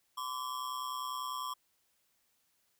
square ring-modulated tone, 1087 Hz, C#6, 34 cents flat, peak -34 dBFS, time 0.17-1.54 s, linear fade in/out 10 ms, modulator 65 Hz, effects white hiss -75 dBFS RMS until 2.79 s

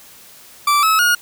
40% pulse tone with pitch steps, 1166 / 1293.8 / 1435.5 Hz, D6 / E6 / F6, -13 / -33 / +47 cents, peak -11 dBFS, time 0.67-1.15 s, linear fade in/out 5 ms, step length 160 ms, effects white hiss -43 dBFS RMS until 1.21 s

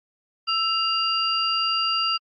sine tone cluster, 1324 / 2801 / 4763 Hz, E6 / F7 / D8, +7 / +4 / +24 cents, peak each -25 dBFS, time 0.47-2.18 s, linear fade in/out 20 ms, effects AAC 48 kbps

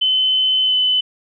sine tone with pitch glide, 3045 to 3019 Hz, F#7 to F#7, +49 to +34 cents, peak -13 dBFS, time 0.01-1.01 s, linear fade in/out 10 ms, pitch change -15 cents, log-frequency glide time 0.64-0.75 s, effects none

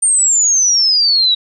sine exponential sweep, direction down, 8920 to 3830 Hz, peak -9 dBFS, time 0.02-1.35 s, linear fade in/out 10 ms, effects none

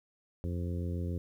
harmonic tone, 87.1 Hz, F2, 4 cents flat, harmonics 1 / 2 / 3 / 4 / 5 / 6, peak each -33 / -39 / -43 / -45 / -47 / -49 dBFS, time 0.44-1.18 s, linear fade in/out 0 ms, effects 11-bit

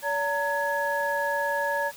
sine tone cluster, 571 / 917 / 1680 Hz, D5 / A#5 / G#6, -49 / -29 / +19 cents, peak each -28 dBFS, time 0.02-1.92 s, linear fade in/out 50 ms, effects tanh soft clip ceiling -14 dBFS + white hiss -46 dBFS RMS until 1.96 s

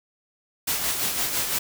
white noise with tremolo, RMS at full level -24 dBFS, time 0.67-1.59 s, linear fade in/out 10 ms, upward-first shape sine, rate 5.9 Hz, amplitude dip 45%, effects none

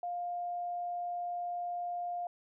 sine tone, 704 Hz, F5, 14 cents sharp, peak -34 dBFS, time 0.03-2.27 s, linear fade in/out 2 ms, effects none

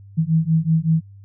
sine beating tone pair, 158.6 / 163.9 Hz, D#3 / E3, +33 / -10 cents, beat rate 5.3 Hz, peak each -18 dBFS, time 0.17-1.01 s, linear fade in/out 20 ms, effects added 99 Hz sine -40 dBFS peak until 1.24 s

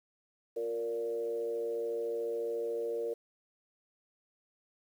sine tone with frequency modulation, 464.2 Hz, A#4, 7 cents flat, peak -31 dBFS, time 0.56-3.14 s, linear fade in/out 10 ms, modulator 114 Hz, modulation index 0.69, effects high-pass 300 Hz 12 dB/octave + 10-bit

